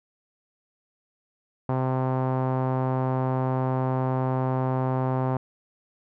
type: tone with low-pass filter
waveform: sawtooth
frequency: 129.9 Hz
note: C3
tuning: 12 cents flat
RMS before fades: -25 dBFS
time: 1.69-5.37 s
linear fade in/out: 2 ms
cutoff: 930 Hz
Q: 2.1
effects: none